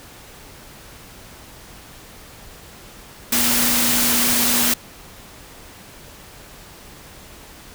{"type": "tone in noise", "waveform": "sine", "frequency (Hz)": 240.7, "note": "B3", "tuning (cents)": -44, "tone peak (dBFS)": -25, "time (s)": [3.32, 4.74], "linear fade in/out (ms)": 5, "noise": "white", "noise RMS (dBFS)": -18, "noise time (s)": [3.32, 4.74], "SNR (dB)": -10, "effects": ["pink hiss -42 dBFS RMS until 7.74 s"]}